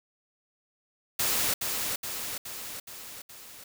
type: noise with echo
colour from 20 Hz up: white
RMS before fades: -27 dBFS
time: 1.19-1.54 s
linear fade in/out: 5 ms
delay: 420 ms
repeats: 5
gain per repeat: -4 dB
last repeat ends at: 3.64 s
effects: none